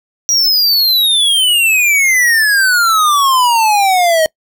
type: exponential sweep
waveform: square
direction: down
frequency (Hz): 5790 to 622.3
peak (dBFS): -9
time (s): 0.29-4.26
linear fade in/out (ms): 0
effects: noise-tail reverb RT60 0.1 s tail -25 dB re dry